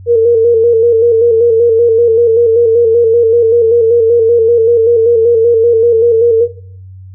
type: tone with vibrato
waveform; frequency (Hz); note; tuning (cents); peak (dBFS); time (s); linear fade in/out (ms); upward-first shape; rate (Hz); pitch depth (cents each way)
sine; 460.9; A#4; -20; -4; 0.06-6.48; 50; square; 5.2; 45
effects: noise-tail reverb RT60 0.5 s tail -17 dB re dry + added 94 Hz sine -29 dBFS peak until 7.14 s